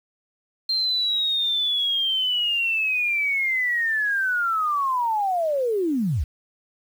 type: linear sweep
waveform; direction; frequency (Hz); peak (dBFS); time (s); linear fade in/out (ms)
sine; down; 4186 to 54.3; -20; 0.69-6.24; 5
effects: 8-bit